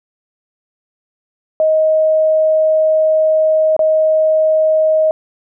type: tone with dropouts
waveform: sine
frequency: 628 Hz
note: D#5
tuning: 16 cents sharp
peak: -9 dBFS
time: 1.6-5.11 s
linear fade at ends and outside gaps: 1 ms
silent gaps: 3.765-3.792 s
effects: none